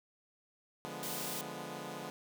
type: chord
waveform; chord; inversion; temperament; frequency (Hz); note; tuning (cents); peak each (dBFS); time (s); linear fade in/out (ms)
10% pulse; D diminished seventh; none; equal; 146.83 / 174.61 / 207.7 / 246.9; D3 / F3 / Ab3 / Cb4; 0 / 0 / 0 / 0; -39; 0.85-2.1; 0
type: high-pass noise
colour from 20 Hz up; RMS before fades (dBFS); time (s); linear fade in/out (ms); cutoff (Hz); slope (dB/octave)
white; -41; 1.03-1.41; 0; 1900; 12
effects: none